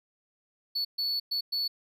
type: tone bursts at uneven times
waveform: triangle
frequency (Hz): 4435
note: C#8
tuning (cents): 0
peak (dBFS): -26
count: 4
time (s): 0.75-0.85 / 0.98-1.2 / 1.31-1.41 / 1.52-1.68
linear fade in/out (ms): 10
effects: none